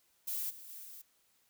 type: noise with level steps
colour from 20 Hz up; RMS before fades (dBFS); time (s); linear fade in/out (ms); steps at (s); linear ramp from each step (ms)
violet; -37 / -51 / -48 / -50; 0.27-1.02; 10; 0.49 / 0.68 / 0.83; 20
effects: white hiss -72 dBFS RMS until 1.49 s